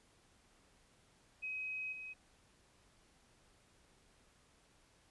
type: tone with level steps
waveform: sine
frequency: 2533 Hz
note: D#7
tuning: 30 cents sharp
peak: -39 / -45 dBFS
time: 1.42-2.14 s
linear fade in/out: 20 ms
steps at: 1.92 s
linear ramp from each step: 10 ms
effects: pink hiss -69 dBFS RMS until 5.1 s + resampled to 24000 Hz